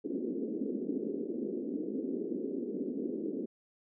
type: band-pass noise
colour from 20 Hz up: pink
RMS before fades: -36 dBFS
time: 0.04-3.46 s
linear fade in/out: 10 ms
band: 220 to 440 Hz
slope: 48 dB/octave
effects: none